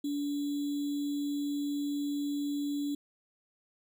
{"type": "tone with sample-and-hold", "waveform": "sine", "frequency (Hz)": 287.9, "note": "D4", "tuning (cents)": -34, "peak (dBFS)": -30, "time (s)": [0.04, 2.95], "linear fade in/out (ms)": 5, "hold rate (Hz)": 3675, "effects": []}